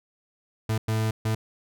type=tone bursts at uneven times; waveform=40% pulse; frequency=110 Hz; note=A2; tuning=in tune; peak=-22 dBFS; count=3; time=0.69-0.78 / 0.88-1.11 / 1.25-1.35 s; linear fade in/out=5 ms; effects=none